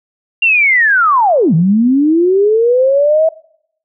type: linear two-way sweep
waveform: sine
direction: down then up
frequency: 2794 to 153.2 to 652 Hz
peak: -7 dBFS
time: 0.42-3.29 s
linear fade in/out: 5 ms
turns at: 1.54 s
effects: noise-tail reverb RT60 0.7 s tail -23 dB re dry